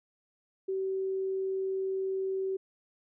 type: tone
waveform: sine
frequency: 382.7 Hz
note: G4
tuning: 42 cents flat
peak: -29 dBFS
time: 0.68-2.57 s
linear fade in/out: 10 ms
effects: none